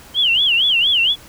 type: tone with vibrato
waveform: sine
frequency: 3047 Hz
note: G7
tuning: 50 cents flat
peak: -12 dBFS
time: 0.14-1.16 s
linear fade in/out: 50 ms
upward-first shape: sine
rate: 4.3 Hz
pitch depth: 210 cents each way
effects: pink hiss -42 dBFS RMS until 1.28 s